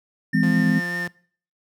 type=tone with vibrato; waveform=triangle; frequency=1798 Hz; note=A6; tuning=37 cents sharp; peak=-24 dBFS; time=0.33-1.07 s; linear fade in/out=5 ms; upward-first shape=sine; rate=5.1 Hz; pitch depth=13 cents each way
type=chord; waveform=sine; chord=E augmented; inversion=none; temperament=just; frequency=164.81 / 206 / 257.5 Hz; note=E3 / G#3 / B#3; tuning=0 / -14 / -28 cents; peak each=-21 dBFS; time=0.33-0.8 s; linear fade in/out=20 ms
type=tone; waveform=sawtooth; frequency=174.61 Hz; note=F3; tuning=in tune; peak=-26 dBFS; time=0.43-1.08 s; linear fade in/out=2 ms
effects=noise-tail reverb RT60 0.5 s tail -23 dB re dry